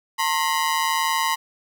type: ring-modulated tone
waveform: sawtooth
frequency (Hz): 987.8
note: B5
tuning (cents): 0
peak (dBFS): -13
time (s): 0.18-1.36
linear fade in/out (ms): 20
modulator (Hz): 80.7
effects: none